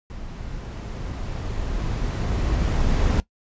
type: noise with level ramp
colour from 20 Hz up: brown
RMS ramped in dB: -35 to -19 dBFS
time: 0.1-3.2 s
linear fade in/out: 0 ms
effects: noise-tail reverb RT60 0.1 s tail -18 dB re dry + resampled to 16000 Hz